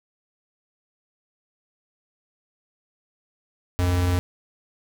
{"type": "tone pair together", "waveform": "square", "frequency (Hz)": [69.3, 89.37], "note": ["C#2", "F2"], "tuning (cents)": [0, 40], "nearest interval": "major third", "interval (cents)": 440, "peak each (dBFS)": [-31, -20], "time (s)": [3.79, 4.19], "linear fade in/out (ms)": 0, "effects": []}